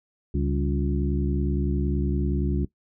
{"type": "harmonic tone with a mistuned harmonic", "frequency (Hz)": 70.7, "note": "C#2", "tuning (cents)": 35, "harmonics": [1, 2, 3, 4, 5], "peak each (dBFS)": [-25, -28, -30, -31, -32], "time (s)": [0.34, 2.65], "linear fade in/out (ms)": 5, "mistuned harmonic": 3, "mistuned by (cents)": -110, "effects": ["noise-tail reverb RT60 0.1 s tail -18 dB re dry"]}